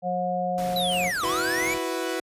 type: harmonic tone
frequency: 180 Hz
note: F#3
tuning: 47 cents flat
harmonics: 1 / 3 / 4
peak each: -31 / -29 / -26 dBFS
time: 0.02-1.12 s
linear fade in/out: 50 ms
type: noise with tremolo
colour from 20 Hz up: pink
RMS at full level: -38 dBFS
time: 0.58-1.78 s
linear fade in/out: 0 ms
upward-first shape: square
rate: 3 Hz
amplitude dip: 30%
type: linear two-way sweep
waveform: square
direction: down then up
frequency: 4028 to 987.8 to 2347 Hz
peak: -26 dBFS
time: 0.76-1.74 s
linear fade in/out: 2 ms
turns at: 1.26 s
type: chord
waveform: sawtooth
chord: E suspended second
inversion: none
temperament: equal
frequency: 329.6 / 370 / 493.9 Hz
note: E4 / F#4 / B4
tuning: 0 / 0 / 0 cents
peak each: -27 dBFS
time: 1.23-2.2 s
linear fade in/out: 5 ms
effects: high-pass 60 Hz 12 dB/octave + resampled to 32000 Hz